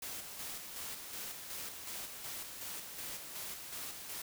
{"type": "noise with tremolo", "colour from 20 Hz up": "white", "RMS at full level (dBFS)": -43, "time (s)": [0.02, 4.22], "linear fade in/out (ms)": 5, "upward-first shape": "square", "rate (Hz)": 2.7, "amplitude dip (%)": 40, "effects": []}